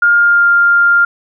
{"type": "tone with pitch glide", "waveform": "sine", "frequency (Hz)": [1412, 1399], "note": ["F6", "F6"], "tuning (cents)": [19, 3], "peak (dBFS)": -6, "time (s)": [0.02, 1.05], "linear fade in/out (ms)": 5, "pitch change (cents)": -16, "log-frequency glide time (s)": [0.15, 0.47], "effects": []}